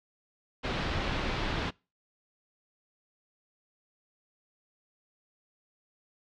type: low-pass noise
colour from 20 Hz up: pink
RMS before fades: -32 dBFS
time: 0.63-1.71 s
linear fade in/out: 20 ms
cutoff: 4100 Hz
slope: 24 dB/octave
effects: noise-tail reverb RT60 0.3 s tail -25 dB re dry